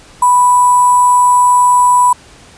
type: tone with sample-and-hold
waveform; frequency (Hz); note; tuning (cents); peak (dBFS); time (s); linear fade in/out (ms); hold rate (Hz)
sine; 987.8; B5; 0; -5; 0.22-2.13; 5; 8820
effects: pink hiss -40 dBFS RMS until 2.57 s + resampled to 22050 Hz